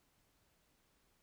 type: silence
effects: pink hiss -75 dBFS RMS until 1.22 s